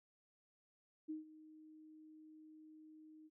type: tone with ADSR envelope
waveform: sine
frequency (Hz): 311.4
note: D#4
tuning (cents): +2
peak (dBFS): -40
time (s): 1.08-3.3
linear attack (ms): 22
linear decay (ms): 140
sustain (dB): -17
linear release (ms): 39
effects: none